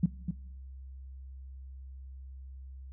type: tone with echo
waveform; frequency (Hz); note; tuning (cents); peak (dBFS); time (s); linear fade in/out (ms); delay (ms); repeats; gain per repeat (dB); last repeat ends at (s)
sine; 174.61; F3; 0; -20; 0.03-0.06; 5; 250; 1; -8; 0.31
effects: noise-tail reverb RT60 0.9 s tail -21 dB re dry + added 66 Hz sine -43 dBFS peak until 2.92 s